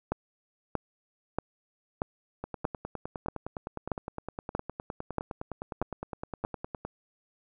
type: two click trains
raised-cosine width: 1 ms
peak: -21 / -14 dBFS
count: 44 / 11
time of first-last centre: 2.44-6.85 / 0.12-6.449 s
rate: 9.75 / 1.58 Hz
effects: none